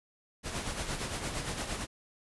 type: noise with tremolo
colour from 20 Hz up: pink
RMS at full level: -34 dBFS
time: 0.43-1.87 s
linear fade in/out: 50 ms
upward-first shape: sine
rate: 8.7 Hz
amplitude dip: 50%
effects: resampled to 24000 Hz